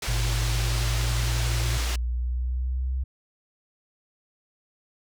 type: low-pass noise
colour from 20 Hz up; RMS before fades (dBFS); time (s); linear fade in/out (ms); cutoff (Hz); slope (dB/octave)
white; -33; 0.02-1.96; 5; 5900; 12
type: linear sweep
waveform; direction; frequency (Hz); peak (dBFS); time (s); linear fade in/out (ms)
sine; up; 49.87 to 65.1; -24; 0.07-3.04; 10
type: tone with vibrato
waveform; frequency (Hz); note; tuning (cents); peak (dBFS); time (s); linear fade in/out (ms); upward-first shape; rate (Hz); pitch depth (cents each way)
triangle; 116.54; A#2; 0; -25; 0.08-1.78; 10; sine; 11; 60
effects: none